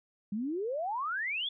sine exponential sweep, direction up, 195.2 to 3520 Hz, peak -31 dBFS, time 0.32-1.49 s, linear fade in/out 5 ms, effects none

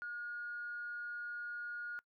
sine tone with amplitude modulation, 1436 Hz, F6, 48 cents sharp, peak -38 dBFS, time 0.02-1.99 s, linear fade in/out 0 ms, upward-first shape sine, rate 255 Hz, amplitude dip 25%, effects noise-tail reverb RT60 0.1 s tail -24 dB re dry + tanh soft clip ceiling -34 dBFS

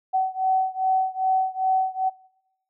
sine beating tone pair, 755 / 757.5 Hz, F#5 / F#5, +35 / +40 cents, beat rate 2.5 Hz, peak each -23 / -24 dBFS, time 0.13-2.1 s, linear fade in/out 20 ms, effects noise-tail reverb RT60 0.9 s tail -24 dB re dry

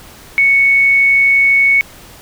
sine tone, 2217 Hz, C#7, in tune, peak -7 dBFS, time 0.38-1.81 s, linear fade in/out 0 ms, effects pink hiss -38 dBFS RMS until 2.21 s

